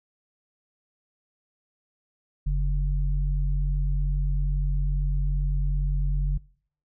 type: tone pair together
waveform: sine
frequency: 44.85 / 142.5 Hz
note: F1 / C#3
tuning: +47 / +48 cents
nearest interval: octave + minor sixth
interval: 2001 cents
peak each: -22 / -29 dBFS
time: 2.46-6.38 s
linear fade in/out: 10 ms
effects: noise-tail reverb RT60 0.6 s tail -24 dB re dry